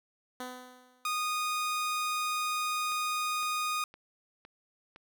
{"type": "tone with exponential decay", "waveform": "10% pulse", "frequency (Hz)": 251.8, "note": "B3", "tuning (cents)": 34, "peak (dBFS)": -28, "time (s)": [0.4, 1.23], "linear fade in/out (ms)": 2, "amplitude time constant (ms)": 180}
{"type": "tone", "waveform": "sawtooth", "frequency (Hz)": 1235, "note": "D#6", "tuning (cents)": -13, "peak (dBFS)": -26, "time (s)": [1.05, 3.84], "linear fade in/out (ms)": 2}
{"type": "click train", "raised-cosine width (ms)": 0.3, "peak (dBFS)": -34, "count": 5, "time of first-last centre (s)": [2.92, 4.961], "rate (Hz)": 1.96}
{"effects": []}